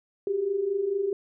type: tone pair together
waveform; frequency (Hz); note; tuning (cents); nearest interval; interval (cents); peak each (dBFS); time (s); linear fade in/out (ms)
sine; 375.5 / 400; F#4 / G4; +26 / +35; minor second; 109; -31 / -25; 0.27-1.13; 2
effects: none